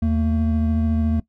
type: tone pair together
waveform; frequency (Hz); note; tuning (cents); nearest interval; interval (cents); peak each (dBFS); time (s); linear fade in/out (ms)
triangle; 79.81 / 225.6; D#2 / A3; +45 / +44; octave + tritone; 1799; -18; 0.02-1.2; 5
effects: noise-tail reverb RT60 0.1 s tail -18 dB re dry